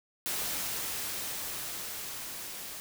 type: noise with level ramp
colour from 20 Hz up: white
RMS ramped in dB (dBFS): -33 to -42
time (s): 0.26-2.8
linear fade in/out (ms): 0
effects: none